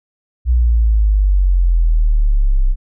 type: exponential sweep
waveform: sine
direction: down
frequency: 62 to 31.5 Hz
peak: -9 dBFS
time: 0.45-2.76 s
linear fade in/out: 50 ms
effects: none